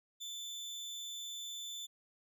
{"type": "tone with amplitude modulation", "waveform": "30% pulse", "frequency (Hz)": 3520, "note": "A7", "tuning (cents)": 0, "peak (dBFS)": -38, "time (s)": [0.2, 1.87], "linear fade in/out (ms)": 20, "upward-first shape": "sine", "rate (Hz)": 264, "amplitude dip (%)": 30, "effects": []}